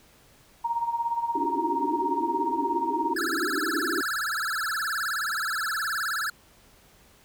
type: tone with tremolo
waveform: sine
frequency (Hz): 934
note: A#5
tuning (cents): +3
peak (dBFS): -22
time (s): 0.64-3.14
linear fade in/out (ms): 10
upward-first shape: sine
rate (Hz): 17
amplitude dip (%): 70
type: band-pass noise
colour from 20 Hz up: white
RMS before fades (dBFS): -31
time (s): 1.35-4.01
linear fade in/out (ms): 0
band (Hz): 270 to 390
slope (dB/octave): 96
type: tone with vibrato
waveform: square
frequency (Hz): 1500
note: F#6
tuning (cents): +23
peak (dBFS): -27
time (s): 3.16-6.3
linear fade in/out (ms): 5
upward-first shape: sine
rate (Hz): 19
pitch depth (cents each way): 260
effects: pink hiss -57 dBFS RMS until 7.24 s